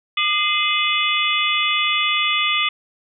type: tone cluster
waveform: sine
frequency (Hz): 1211 / 2074 / 2522 / 2961 / 3446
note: D#6 / C7 / D#7 / F#7 / A7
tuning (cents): -47 / -16 / +23 / +1 / -37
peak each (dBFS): -23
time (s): 0.17-2.69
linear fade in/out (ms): 5
effects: none